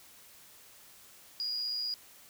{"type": "tone with amplitude modulation", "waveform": "sine", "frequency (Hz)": 4877, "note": "D#8", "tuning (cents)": -35, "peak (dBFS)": -30, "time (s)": [1.4, 1.94], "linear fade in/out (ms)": 0, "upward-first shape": "sine", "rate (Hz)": 116, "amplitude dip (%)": 40, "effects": ["white hiss -56 dBFS RMS until 2.29 s"]}